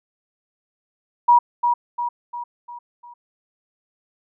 sine tone with echo, 960 Hz, B5, 49 cents flat, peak -9 dBFS, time 1.28-1.39 s, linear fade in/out 10 ms, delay 350 ms, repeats 5, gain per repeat -6 dB, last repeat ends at 3.14 s, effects none

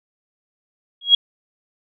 sine tone with exponential growth, 3300 Hz, G#7, 12 cents flat, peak -4 dBFS, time 1.01-1.15 s, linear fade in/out 5 ms, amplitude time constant 29 ms, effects none

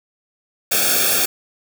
white noise with comb filter, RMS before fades -17 dBFS, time 0.71-1.26 s, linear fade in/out 10 ms, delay 1 ms, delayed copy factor -0.95, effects none

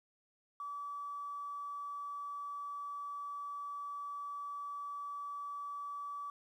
triangle tone, 1150 Hz, D6, 37 cents flat, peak -36 dBFS, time 0.6-6.3 s, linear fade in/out 2 ms, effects tanh soft clip ceiling -38 dBFS + 12-bit

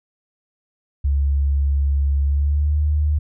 sine tone with pitch glide, 70 to 75.02 Hz, C#2 to D2, +18 to +37 cents, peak -15 dBFS, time 1.04-3.19 s, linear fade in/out 10 ms, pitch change +119 cents, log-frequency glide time 2.23-2.78 s, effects none

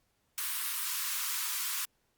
white high-pass noise, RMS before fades -34 dBFS, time 0.38-1.85 s, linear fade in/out 0 ms, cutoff 950 Hz, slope 96 dB/octave, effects pink hiss -75 dBFS RMS until 2.17 s + Opus 48 kbps

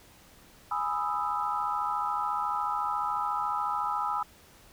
sine chord, E major seventh, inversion first, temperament equal, 830.6 / 987.8 / 1244.5 / 1318.5 Hz, G#5 / B5 / D#6 / E6, 0 / 0 / 0 / 0 cents, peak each -33 dBFS, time 0.71-4.23 s, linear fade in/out 5 ms, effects pink hiss -56 dBFS RMS until 4.72 s

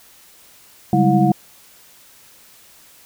sine tone cluster, 139.7 / 189.9 / 203.1 / 327.9 / 722 Hz, C#3 / F#3 / G#3 / E4 / F#5, +14 / +45 / -38 / -9 / -43 cents, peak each -18 dBFS, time 0.93-1.32 s, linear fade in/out 2 ms, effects white hiss -48 dBFS RMS until 3.05 s

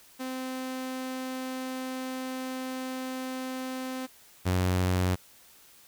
sawtooth tone pair in turn, 258.8 / 91.5 Hz, C4 / F#2, -19 / -19 cents, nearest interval octave + tritone, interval 1800 cents, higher first, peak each -29 / -20 dBFS, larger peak second, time 0.19-4.07 / 4.45-5.16 s, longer first, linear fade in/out 20 ms, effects white hiss -56 dBFS RMS until 5.87 s

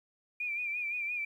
sine tone with vibrato, 2400 Hz, D7, 37 cents sharp, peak -32 dBFS, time 0.4-1.25 s, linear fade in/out 5 ms, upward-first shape sine, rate 5.8 Hz, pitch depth 58 cents each way, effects 11-bit

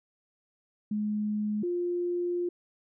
sine tone pair in turn, 210.6 / 351.5 Hz, G#3 / F4, +24 / +11 cents, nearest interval major sixth, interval 887 cents, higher second, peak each -27 dBFS, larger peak neither, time 0.91-1.63 / 1.63-2.49 s, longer second, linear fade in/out 5 ms, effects none

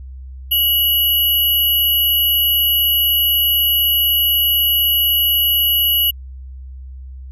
sine tone pair together, 2933 / 11732 Hz, F#7 / F#9, -16 / -16 cents, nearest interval 2 octaves, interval 2400 cents, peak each -15 dBFS, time 0.51-6.11 s, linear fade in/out 10 ms, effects added 65 Hz sine -30 dBFS peak until 7.31 s

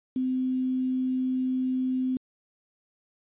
sine tone with quantisation, 257.4 Hz, C4, 28 cents flat, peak -24 dBFS, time 0.16-2.17 s, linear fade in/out 2 ms, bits 8, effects resampled to 8000 Hz

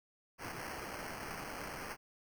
violet noise with sample-and-hold, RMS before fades -44 dBFS, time 0.38-1.97 s, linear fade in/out 50 ms, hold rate 3675 Hz, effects none

